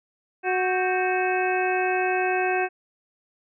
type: harmonic tone with a mistuned harmonic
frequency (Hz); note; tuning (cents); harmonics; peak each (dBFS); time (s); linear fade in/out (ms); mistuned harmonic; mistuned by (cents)
368.9; F#4; -5; 1 / 2 / 3 / 4 / 5 / 6 / 7; -25 / -25 / -37 / -29 / -35 / -37 / -30; 0.43-2.69; 50; 4; +100
effects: none